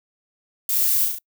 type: noise with echo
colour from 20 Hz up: violet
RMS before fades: -22 dBFS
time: 0.69-1.05 s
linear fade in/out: 2 ms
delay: 34 ms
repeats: 4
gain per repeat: -3 dB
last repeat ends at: 1.186 s
effects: noise-tail reverb RT60 0.1 s tail -25 dB re dry